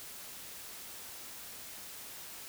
silence, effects white hiss -47 dBFS RMS until 2.48 s

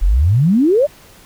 sine exponential sweep, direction up, 38 to 622.3 Hz, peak -9 dBFS, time 0.01-0.87 s, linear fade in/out 20 ms, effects pink hiss -44 dBFS RMS until 1.25 s

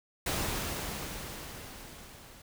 pink noise with level ramp, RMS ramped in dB -31 to -53 dBFS, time 0.26-2.42 s, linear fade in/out 5 ms, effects none

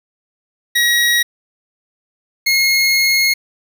25% pulse tone pair in turn, 1904 / 2158 Hz, A#6 / C#7, +36 / -47 cents, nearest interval major second, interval 217 cents, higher second, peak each -8 dBFS, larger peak neither, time 0.75-1.23 / 2.46-3.34 s, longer second, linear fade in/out 10 ms, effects 7-bit

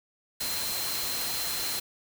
sine tone in noise, 4130 Hz, C8, 23 cents flat, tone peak -35 dBFS, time 0.4-1.8 s, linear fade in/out 10 ms, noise white, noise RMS -32 dBFS, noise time 0.4-1.8 s, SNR -6 dB, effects none

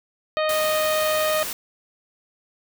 harmonic tone, 620 Hz, D#5, 6 cents flat, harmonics 1 / 2 / 3 / 4 / 5 / 6 / 7, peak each -21 / -27 / -31 / -33 / -35 / -37 / -38 dBFS, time 0.37-1.43 s, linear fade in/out 0 ms
white noise, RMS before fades -30 dBFS, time 0.49-1.53 s, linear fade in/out 2 ms
effects none

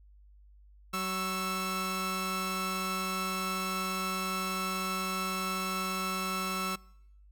sawtooth tone cluster, 188.5 / 1099 / 1323 Hz, F#3 / C#6 / E6, +32 / -15 / +6 cents, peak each -32 / -35 / -30 dBFS, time 0.93-6.76 s, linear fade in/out 10 ms, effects noise-tail reverb RT60 0.8 s tail -25 dB re dry + added 50 Hz sine -54 dBFS peak until 7.31 s

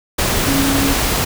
sine tone in noise, 275.3 Hz, C#4, 12 cents flat, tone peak -16 dBFS, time 0.47-0.94 s, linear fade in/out 10 ms, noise pink, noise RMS -17 dBFS, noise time 0.18-1.25 s, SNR -2 dB, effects none

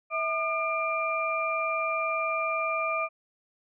sine tone cluster, 650 / 1212 / 2378 Hz, E5 / D#6 / D7, -24 / -46 / +21 cents, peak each -31 / -29 / -31 dBFS, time 0.1-3.09 s, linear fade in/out 50 ms, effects none

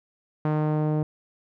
sawtooth tone with low-pass filter sweep, 152.9 Hz, D#3, 30 cents flat, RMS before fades -24 dBFS, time 0.45-1.03 s, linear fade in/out 2 ms, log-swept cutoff 1200 to 590 Hz, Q 0.95, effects none

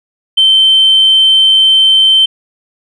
sine tone, 3101 Hz, G7, 19 cents flat, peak -3 dBFS, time 0.37-2.26 s, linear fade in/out 10 ms, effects tanh soft clip ceiling 0 dBFS

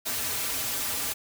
white noise with comb filter, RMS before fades -30 dBFS, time 0.05-1.14 s, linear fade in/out 20 ms, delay 5.5 ms, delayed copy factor -0.95, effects none

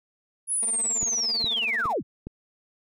sine linear sweep, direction down, 10548 to 61.74 Hz, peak -23 dBFS, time 0.47-2.03 s, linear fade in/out 50 ms
15% pulse tone with tremolo, 227.7 Hz, A#3, 40 cents flat, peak -30 dBFS, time 0.62-1.94 s, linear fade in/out 10 ms, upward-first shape triangle, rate 18 Hz, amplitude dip 100%
click train, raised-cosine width 3 ms, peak -22 dBFS, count 4, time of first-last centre 1.03-2.27 s, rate 2.42 Hz
effects none

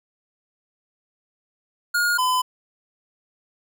square tone pair in turn, 1430 / 1011.2 Hz, F6 / B5, +41 / +41 cents, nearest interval tritone, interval 600 cents, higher first, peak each -19 dBFS, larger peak neither, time 1.94-2.18 / 2.18-2.42 s, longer neither, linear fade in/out 10 ms, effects none

